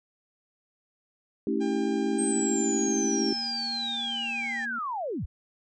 sine chord, A dominant seventh, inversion none, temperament equal with one note detuned, 220 / 277.2 / 324 / 392 Hz, A3 / C#4 / E4 / G4, 0 / 0 / -30 / 0 cents, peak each -30 dBFS, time 1.47-3.33 s, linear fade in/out 2 ms
harmonic tone, 800 Hz, G5, 35 cents sharp, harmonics 1 / 2 / 3 / 4 / 5 / 6 / 7 / 8 / 9 / 10, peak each -39 / -45 / -49 / -51 / -53 / -55 / -56 / -57 / -58 / -59 dBFS, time 1.6-4.66 s, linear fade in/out 20 ms
sine tone, 233.1 Hz, A#3, in tune, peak -39 dBFS, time 2.13-4.79 s, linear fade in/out 5 ms
sine linear sweep, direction down, 8440 to 34.8 Hz, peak -29 dBFS, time 2.18-5.26 s, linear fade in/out 10 ms
effects none

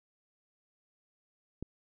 click, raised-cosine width 3 ms, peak -25 dBFS, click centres 1.626 s, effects none

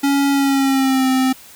square tone with pitch glide, 279.5 to 260.8 Hz, C#4 to C4, +14 to -5 cents, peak -14 dBFS, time 0.03-1.33 s, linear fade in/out 10 ms, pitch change -119 cents, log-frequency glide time 0.31-1.09 s, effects white hiss -42 dBFS RMS until 1.55 s

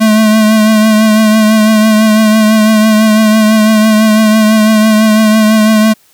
square tone with vibrato, 216.8 Hz, A3, 25 cents flat, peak -5 dBFS, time 0-5.94 s, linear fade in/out 20 ms, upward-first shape triangle, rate 6 Hz, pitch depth 37 cents each way, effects white hiss -48 dBFS RMS until 6.13 s

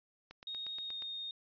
click train, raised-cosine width 0.2 ms, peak -32 dBFS, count 7, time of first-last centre 0.31-1.023 s, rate 8.42 Hz
sine tone with pitch glide, 3729 to 3695 Hz, A#7 to A#7, 0 to -16 cents, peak -39 dBFS, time 0.47-1.31 s, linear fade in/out 2 ms, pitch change -16 cents, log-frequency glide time 0.85-0.94 s
effects resampled to 11025 Hz

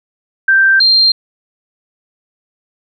sine tone pair in turn, 1568 / 4181 Hz, G6 / C8, 0 / -2 cents, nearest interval octave + perfect fourth, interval 1698 cents, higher second, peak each -6 dBFS, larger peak neither, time 0.48-0.8 / 0.8-1.12 s, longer neither, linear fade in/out 5 ms, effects none

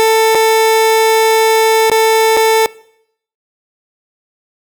30% pulse tone with dropouts, 443.9 Hz, A4, 15 cents sharp, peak -5 dBFS, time 0-2.66 s, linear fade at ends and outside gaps 0 ms, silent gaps 0.348-0.353 / 1.899-1.916 / 2.367-2.371 s, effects noise-tail reverb RT60 0.7 s tail -21 dB re dry

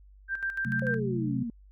sine tone with tremolo, 1577 Hz, G6, 10 cents sharp, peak -27 dBFS, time 0.28-1 s, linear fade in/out 50 ms, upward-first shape square, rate 6.8 Hz, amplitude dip 65%
sine chord, F# diminished, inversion second, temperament equal, 130.81 / 185 / 220 Hz, C3 / F#3 / A3, 0 / 0 / 0 cents, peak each -31 / -36 / -32 dBFS, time 0.65-1.43 s, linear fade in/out 5 ms
sine exponential sweep, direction down, 540 to 224.4 Hz, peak -31 dBFS, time 0.82-1.5 s, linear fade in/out 2 ms
effects added 49 Hz sine -51 dBFS peak until 1.71 s

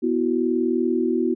sine chord, B suspended fourth, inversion none, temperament equal, 246.9 / 329.6 / 370 Hz, B3 / E4 / F#4, 0 / 0 / 0 cents, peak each -23 dBFS, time 0.02-1.35 s, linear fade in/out 20 ms, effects none

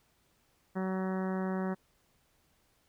harmonic tone, 188.2 Hz, F#3, 30 cents sharp, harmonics 1 / 2 / 3 / 4 / 5 / 6 / 7 / 8 / 9 / 10, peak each -32 / -38 / -42 / -44 / -46 / -48 / -49 / -50 / -51 / -52 dBFS, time 0.75-1.75 s, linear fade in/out 20 ms, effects pink hiss -71 dBFS RMS until 2.88 s

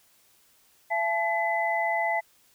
sine tone cluster, 675 / 860 / 2014 Hz, E5 / A5 / B6, +41 / -40 / +33 cents, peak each -28 dBFS, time 0.9-2.21 s, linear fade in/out 20 ms, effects white hiss -62 dBFS RMS until 2.54 s

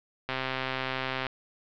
click train, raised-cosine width 0.3 ms, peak -14 dBFS, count 129, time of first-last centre 0.29-1.267 s, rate 131 Hz, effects low-pass 4000 Hz 12 dB/octave

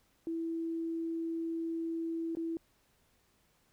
sine tone with dropouts, 329.6 Hz, E4, in tune, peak -33 dBFS, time 0.27-2.57 s, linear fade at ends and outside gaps 1 ms, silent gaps 2.351-2.37 s, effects pink hiss -71 dBFS RMS until 3.72 s

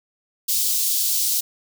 white high-pass noise, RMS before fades -21 dBFS, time 0.48-1.41 s, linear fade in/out 10 ms, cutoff 3800 Hz, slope 24 dB/octave, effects none

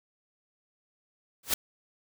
white noise with exponential growth, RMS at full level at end -20 dBFS, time 1.43-1.54 s, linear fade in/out 5 ms, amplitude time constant 22 ms, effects none

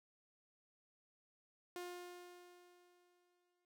sawtooth tone with exponential decay, 355.1 Hz, F4, 29 cents sharp, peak -40 dBFS, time 1.76-3.65 s, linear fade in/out 1 ms, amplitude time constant 410 ms, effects none

